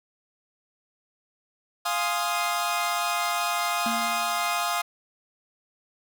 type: chord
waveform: sawtooth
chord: F minor seventh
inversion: none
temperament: equal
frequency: 698.5 / 830.6 / 1046.5 / 1244.5 Hz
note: F5 / Ab5 / C6 / Eb6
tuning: 0 / 0 / 0 / 0 cents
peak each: -25 / -29 / -28 / -25 dBFS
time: 1.85-4.82 s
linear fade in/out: 10 ms
type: tone with exponential decay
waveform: square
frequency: 229.2 Hz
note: A#3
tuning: 29 cents flat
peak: -28 dBFS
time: 3.86-4.65 s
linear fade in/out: 2 ms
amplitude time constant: 170 ms
effects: none